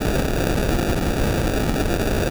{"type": "noise with sample-and-hold", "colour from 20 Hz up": "pink", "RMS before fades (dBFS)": -20, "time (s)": [0, 2.3], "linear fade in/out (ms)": 20, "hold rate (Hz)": 1050, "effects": []}